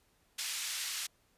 white band-pass noise, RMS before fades -38 dBFS, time 0.38-1.07 s, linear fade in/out 10 ms, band 1900 to 7600 Hz, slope 12 dB/octave, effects pink hiss -71 dBFS RMS until 1.37 s + resampled to 32000 Hz

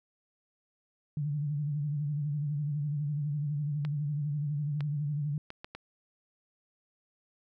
sine tone with vibrato, 146.83 Hz, D3, in tune, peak -29 dBFS, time 1.17-5.38 s, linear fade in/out 2 ms, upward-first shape sine, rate 12 Hz, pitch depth 70 cents each way
clicks, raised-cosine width 0.3 ms, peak -25 dBFS, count 5, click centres 3.85 / 4.807 / 5.504 / 5.645 / 5.75 s
effects none

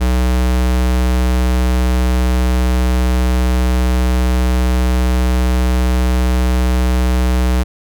square tone, 62.5 Hz, B1, 21 cents sharp, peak -12 dBFS, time 0-7.64 s, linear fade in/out 20 ms, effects none

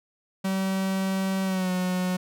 45% pulse tone with pitch glide, 191.4 to 182.76 Hz, G3 to F#3, -41 to -21 cents, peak -24 dBFS, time 0.44-2.17 s, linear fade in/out 10 ms, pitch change -80 cents, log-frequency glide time 1.44-1.71 s, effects none

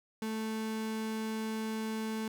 35% pulse tone, 219.9 Hz, A3, 1 cent flat, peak -32 dBFS, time 0.22-2.28 s, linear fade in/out 2 ms, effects none

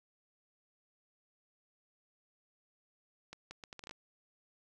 accelerating click train, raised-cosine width 0.2 ms, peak -29 dBFS, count 9, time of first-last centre 3.33-3.911 s, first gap 180 ms, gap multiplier 0.71, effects none

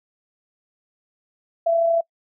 sine tone with amplitude modulation, 669 Hz, E5, 25 cents sharp, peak -14 dBFS, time 1.66-2.01 s, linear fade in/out 10 ms, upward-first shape sine, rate 32.7 Hz, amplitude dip 35%, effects noise-tail reverb RT60 0.1 s tail -25 dB re dry

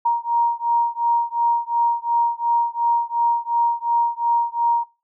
sine beating tone pair, 938 / 940.8 Hz, A#5 / A#5, +11 / +16 cents, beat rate 2.8 Hz, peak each -20 dBFS, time 0.05-4.84 s, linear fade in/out 10 ms, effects noise-tail reverb RT60 0.3 s tail -21 dB re dry

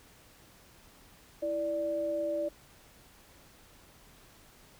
sine tone pair together, 329.6 / 587.3 Hz, E4 / D5, 0 / 0 cents, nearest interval minor seventh, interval 1000 cents, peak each -37 / -30 dBFS, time 1.42-2.49 s, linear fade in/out 10 ms, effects pink hiss -58 dBFS RMS until 4.79 s

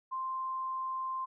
sine tone, 1046.5 Hz, C6, in tune, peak -33 dBFS, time 0.11-1.26 s, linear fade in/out 20 ms, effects none

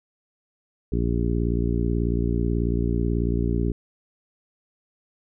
harmonic tone, 58.27 Hz, A#1, in tune, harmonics 1 / 2 / 3 / 4 / 5 / 6 / 7, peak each -24 / -27 / -29 / -30 / -31 / -32 / -32 dBFS, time 0.92-3.72 s, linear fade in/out 5 ms, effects none

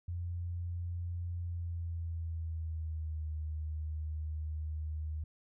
sine tone with pitch glide, 86.9 to 77.42 Hz, F2 to D#2, -8 to -8 cents, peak -35 dBFS, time 0.08-5.24 s, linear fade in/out 5 ms, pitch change -200 cents, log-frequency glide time 1.39-3.29 s, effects none

